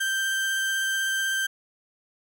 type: tone with vibrato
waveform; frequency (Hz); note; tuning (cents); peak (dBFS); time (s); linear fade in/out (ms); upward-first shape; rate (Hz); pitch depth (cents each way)
35% pulse; 1568; G6; 0; -22; 0-1.47; 10; sine; 16; 9
effects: none